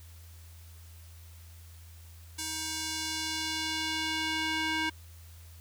square tone with band-pass filter sweep, 316.4 Hz, D#4, 29 cents sharp, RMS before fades -33 dBFS, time 2.38-4.9 s, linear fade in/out 10 ms, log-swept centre 7700 to 2200 Hz, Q 1, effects added 83 Hz sine -48 dBFS peak until 5.6 s + white hiss -58 dBFS RMS until 5.6 s

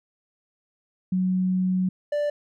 sine / triangle tone pair in turn, 185 / 587.3 Hz, F#3 / D5, 0 / 0 cents, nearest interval octave + minor sixth, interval 2000 cents, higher second, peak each -20 / -20 dBFS, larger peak neither, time 1.12-1.89 / 2.12-2.3 s, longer first, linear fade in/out 5 ms, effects none

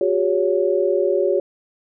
sine tone cluster, 363.4 / 403.5 / 561 Hz, F#4 / G#4 / C#5, -31 / -50 / +21 cents, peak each -20 dBFS, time 0.01-1.4 s, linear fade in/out 2 ms, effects none

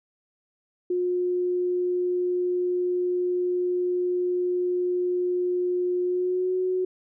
sine tone with pitch glide, 358.8 to 369.1 Hz, F4 to F#4, +47 to -4 cents, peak -22 dBFS, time 0.9-6.85 s, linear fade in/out 5 ms, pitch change +49 cents, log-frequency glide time 6.04-6.54 s, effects none

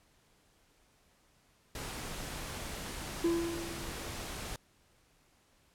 pink noise, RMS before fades -41 dBFS, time 1.75-4.56 s, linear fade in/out 2 ms
triangle tone with exponential decay, 337.5 Hz, E4, 41 cents sharp, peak -23 dBFS, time 3.24-4.26 s, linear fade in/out 5 ms, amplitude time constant 220 ms
effects pink hiss -68 dBFS RMS until 5.74 s + low-pass 12000 Hz 12 dB/octave

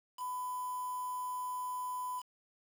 sine tone with quantisation, 1000 Hz, B5, 21 cents sharp, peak -36 dBFS, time 0.17-2.23 s, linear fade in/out 50 ms, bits 8, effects none

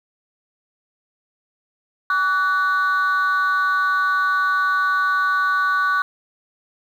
sine tone pair together, 1144 / 1484 Hz, D6 / F#6, -46 / +5 cents, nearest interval perfect fourth, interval 451 cents, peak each -17 dBFS, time 2.1-6.02 s, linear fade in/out 2 ms, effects tanh soft clip ceiling -13 dBFS + 8-bit

